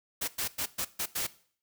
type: noise bursts at uneven times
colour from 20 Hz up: white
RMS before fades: -32 dBFS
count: 6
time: 0.21-0.28 / 0.38-0.48 / 0.58-0.66 / 0.78-0.85 / 0.99-1.06 / 1.15-1.27 s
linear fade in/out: 10 ms
effects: noise-tail reverb RT60 0.5 s tail -18 dB re dry